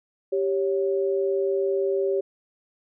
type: tone pair together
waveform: sine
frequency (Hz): 392 / 554.4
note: G4 / C#5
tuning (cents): 0 / 0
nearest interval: tritone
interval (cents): 600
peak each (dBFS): -22 / -27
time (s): 0.32-2.21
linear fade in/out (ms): 10
effects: none